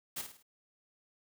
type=noise with echo; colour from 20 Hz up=white; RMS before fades=-38 dBFS; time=0.16-0.22 s; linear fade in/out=10 ms; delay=52 ms; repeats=4; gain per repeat=-7 dB; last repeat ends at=0.428 s; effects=none